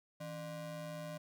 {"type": "ring-modulated tone", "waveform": "square", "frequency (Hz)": 219.7, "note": "A3", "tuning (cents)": -2, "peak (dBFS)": -40, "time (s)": [0.2, 1.18], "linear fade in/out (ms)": 10, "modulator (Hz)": 382, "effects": []}